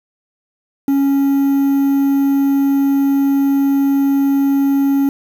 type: tone with quantisation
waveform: triangle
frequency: 276.8 Hz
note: C#4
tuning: 2 cents flat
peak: -9 dBFS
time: 0.88-5.09 s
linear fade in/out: 2 ms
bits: 6
effects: none